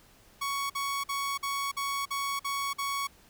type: tone bursts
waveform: sawtooth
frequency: 1115 Hz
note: C#6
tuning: 10 cents sharp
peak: -26 dBFS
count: 8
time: 0.41-3.073 s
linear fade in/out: 10 ms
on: 290 ms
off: 49 ms
effects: pink hiss -59 dBFS RMS until 3.29 s